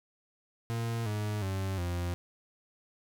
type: tone with pitch steps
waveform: 40% pulse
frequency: 115.6 / 105.4 / 96.09 / 87.61 Hz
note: A#2 / G#2 / G2 / F2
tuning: -14 / +26 / -34 / +6 cents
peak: -30 dBFS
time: 0.7-2.14 s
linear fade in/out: 0 ms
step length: 360 ms
effects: none